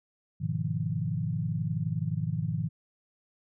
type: chord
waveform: sine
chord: F half-diminished seventh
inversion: first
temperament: equal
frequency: 103.83 / 123.47 / 155.56 / 174.61 Hz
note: Ab2 / Cb3 / Eb3 / F3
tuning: 0 / 0 / 0 / 0 cents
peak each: -34 / -34 / -31 / -35 dBFS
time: 0.4-2.69 s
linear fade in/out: 20 ms
effects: none